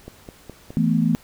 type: click train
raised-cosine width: 2 ms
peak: -22 dBFS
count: 4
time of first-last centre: 0.08-0.705 s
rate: 4.8 Hz
type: chord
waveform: sine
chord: E suspended fourth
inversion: none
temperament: equal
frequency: 164.81 / 220 / 246.9 Hz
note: E3 / A3 / B3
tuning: 0 / 0 / 0 cents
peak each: -20 / -20 / -22 dBFS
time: 0.77-1.15 s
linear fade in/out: 0 ms
effects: pink hiss -50 dBFS RMS until 1.23 s